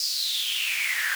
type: noise with high-pass filter sweep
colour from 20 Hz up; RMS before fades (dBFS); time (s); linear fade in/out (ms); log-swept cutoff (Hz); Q
pink; -27; 0-1.15; 2; 5100 to 1600; 7.3
effects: none